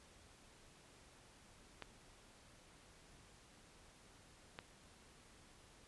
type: clicks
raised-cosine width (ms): 0.3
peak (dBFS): -30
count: 2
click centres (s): 1.823 / 4.589
effects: pink hiss -64 dBFS RMS until 5.87 s + resampled to 24000 Hz